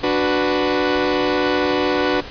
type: chord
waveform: sawtooth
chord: B minor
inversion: first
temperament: equal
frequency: 293.7 / 370 / 493.9 Hz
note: D4 / F#4 / B4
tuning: 0 / 0 / 0 cents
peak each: -17 dBFS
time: 0.03-2.21 s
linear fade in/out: 10 ms
effects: pink hiss -34 dBFS RMS until 2.3 s + resampled to 11025 Hz

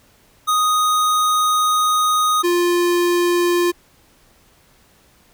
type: tone pair in turn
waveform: square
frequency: 1244.5 / 349.9 Hz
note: D#6 / F4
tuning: 0 / +3 cents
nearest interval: octave + minor seventh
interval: 2197 cents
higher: first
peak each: -15 dBFS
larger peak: neither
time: 0.47-2.43 / 2.43-3.72 s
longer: first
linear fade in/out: 20 ms
effects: pink hiss -54 dBFS RMS until 5.33 s

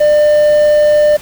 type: tone with quantisation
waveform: triangle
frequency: 598 Hz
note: D5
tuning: 31 cents sharp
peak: -4 dBFS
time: 0-1.17 s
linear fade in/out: 10 ms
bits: 5
effects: pink hiss -33 dBFS RMS until 1.21 s

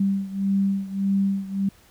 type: beating tone pair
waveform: sine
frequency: 195.6 / 197.3 Hz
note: G3 / G3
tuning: -4 / +11 cents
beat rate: 1.7 Hz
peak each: -22 / -25 dBFS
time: 0-1.69 s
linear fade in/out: 5 ms
effects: pink hiss -55 dBFS RMS until 1.9 s

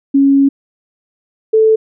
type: tone pair in turn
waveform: sine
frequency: 276.2 / 439.5 Hz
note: C#4 / A4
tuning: -6 / -2 cents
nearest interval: minor sixth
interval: 804 cents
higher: second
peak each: -6 dBFS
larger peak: neither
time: 0.14-0.49 / 1.53-1.76 s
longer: first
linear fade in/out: 10 ms
effects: none

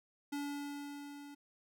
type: tone with level ramp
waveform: square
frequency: 286.7 Hz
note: D4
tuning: 42 cents flat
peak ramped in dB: -37 to -50 dBFS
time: 0.32-1.35 s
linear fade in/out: 10 ms
effects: none

